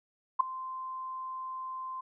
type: tone with ADSR envelope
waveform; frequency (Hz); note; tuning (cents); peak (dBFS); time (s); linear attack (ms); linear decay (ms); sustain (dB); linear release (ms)
sine; 1040; C6; -11; -17; 0.39-2.01; 14; 6; -19; 8
effects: none